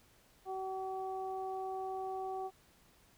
harmonic tone, 380 Hz, F#4, 46 cents sharp, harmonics 1 / 2 / 3, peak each -41 / -39 / -51 dBFS, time 0.45-2.51 s, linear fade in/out 50 ms, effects pink hiss -66 dBFS RMS until 3.17 s

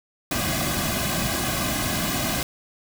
pink noise with comb filter, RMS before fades -25 dBFS, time 0.31-2.43 s, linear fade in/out 2 ms, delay 2.2 ms, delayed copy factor -0.8, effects none

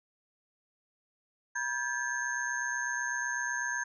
sine tone cluster, 968 / 1589 / 1717 / 6370 Hz, B5 / G6 / A6 / G8, -35 / +23 / -43 / +27 cents, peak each -39 / -34 / -35 / -40 dBFS, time 1.55-3.84 s, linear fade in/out 10 ms, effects none

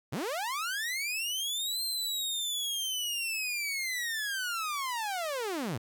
sawtooth linear two-way sweep, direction up then down, 96 to 4186 to 96 Hz, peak -28 dBFS, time 0.12-5.78 s, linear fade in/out 10 ms, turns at 1.83 s, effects 11-bit

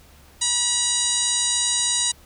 harmonic tone with a mistuned harmonic, 963 Hz, B5, 44 cents flat, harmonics 1 / 2 / 3 / 4 / 5 / 6 / 7 / 8 / 9 / 10, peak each -37 / -35 / -32 / -25 / -30 / -31 / -25 / -31 / -25 / -34 dBFS, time 0.41-2.12 s, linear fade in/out 10 ms, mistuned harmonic 10, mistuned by -32 cents, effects added 71 Hz sine -52 dBFS peak until 2.25 s + pink hiss -52 dBFS RMS until 2.25 s

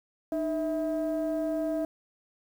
sine tone pair together, 306.8 / 650 Hz, D#4 / E5, -24 / -24 cents, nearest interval octave + minor second, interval 1300 cents, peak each -28 dBFS, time 0.32-1.85 s, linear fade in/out 2 ms, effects tanh soft clip ceiling -23 dBFS + 9-bit

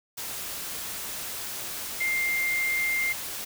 sine tone in noise, 2105 Hz, C7, 10 cents sharp, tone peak -24 dBFS, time 2-3.13 s, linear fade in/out 10 ms, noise white, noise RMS -35 dBFS, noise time 0.17-3.45 s, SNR +8 dB, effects none

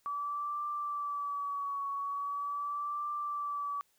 sine tone with vibrato, 1148 Hz, D6, 40 cents flat, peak -33 dBFS, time 0.06-3.81 s, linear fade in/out 0 ms, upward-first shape triangle, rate 0.41 Hz, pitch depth 48 cents each way, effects white hiss -72 dBFS RMS until 3.98 s

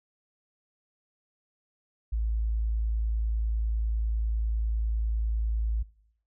sine tone, 55 Hz, A1, in tune, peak -25 dBFS, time 2.12-5.83 s, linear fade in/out 10 ms, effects noise-tail reverb RT60 0.7 s tail -21 dB re dry

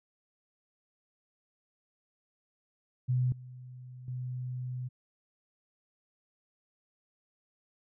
sine tone with level steps, 126 Hz, B2, 35 cents sharp, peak -25 / -44 / -34 dBFS, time 3.08-4.89 s, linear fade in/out 20 ms, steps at 3.32 / 4.08 s, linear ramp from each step 2 ms, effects none

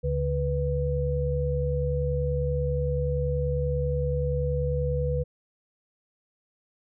sine tone cluster, 72.2 / 142.6 / 493.9 Hz, D2 / C#3 / B4, -29 / +49 / 0 cents, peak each -28 dBFS, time 0.03-5.24 s, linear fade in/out 20 ms, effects none

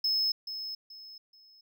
triangle tone with echo, 5190 Hz, E8, 28 cents flat, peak -24 dBFS, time 0.04-0.32 s, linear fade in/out 5 ms, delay 430 ms, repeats 3, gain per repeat -10 dB, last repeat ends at 1.61 s, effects none

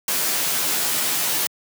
white noise with comb filter, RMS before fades -22 dBFS, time 0.08-1.47 s, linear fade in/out 2 ms, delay 13 ms, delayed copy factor +0.9, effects high-pass 150 Hz 12 dB/octave

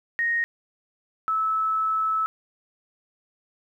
sine tone pair in turn, 1864.7 / 1303.8 Hz, A#6 / E6, 0 / -19 cents, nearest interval tritone, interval 619 cents, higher first, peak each -21 dBFS, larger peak neither, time 0.19-0.44 / 1.28-2.26 s, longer second, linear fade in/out 0 ms, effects 10-bit

